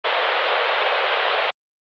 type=band-pass noise; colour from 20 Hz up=pink; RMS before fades=-19 dBFS; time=0.04-1.51 s; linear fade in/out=10 ms; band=460 to 3700 Hz; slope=48 dB/octave; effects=Opus 32 kbps